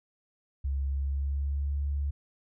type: tone with pitch glide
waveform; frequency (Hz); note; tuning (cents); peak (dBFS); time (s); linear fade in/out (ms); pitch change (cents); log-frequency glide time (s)
sine; 68.6 to 71.1; C#2 to C#2; -17 to +45; -27; 0.64-2.11; 10; +62; 0.87-1.79
effects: none